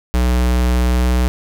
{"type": "tone with pitch glide", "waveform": "square", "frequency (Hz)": [61.5, 61.96], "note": ["B1", "B1"], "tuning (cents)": [-7, 6], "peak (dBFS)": -13, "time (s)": [0.14, 1.28], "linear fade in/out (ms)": 0, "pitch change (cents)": 13, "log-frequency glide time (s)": [0.88, 1.14], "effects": []}